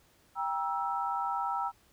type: chord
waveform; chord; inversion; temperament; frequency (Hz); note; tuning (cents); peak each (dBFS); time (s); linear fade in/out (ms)
sine; E diminished; first; just; 791.1 / 949.3 / 1318.5; G5 / Bb5 / E6; +16 / +31 / 0; -34; 0.35-1.72; 50
effects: pink hiss -65 dBFS RMS until 1.92 s